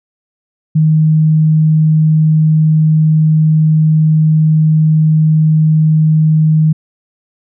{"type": "tone", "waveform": "sine", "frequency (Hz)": 156.3, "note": "D#3", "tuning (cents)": 8, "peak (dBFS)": -6, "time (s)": [0.75, 6.73], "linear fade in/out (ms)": 10, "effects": []}